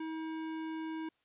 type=tone with hard clipping; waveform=sine; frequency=319.3 Hz; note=D#4; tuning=45 cents sharp; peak=-39 dBFS; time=0-1.09 s; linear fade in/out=5 ms; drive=16 dB; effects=white hiss -75 dBFS RMS until 1.24 s + resampled to 8000 Hz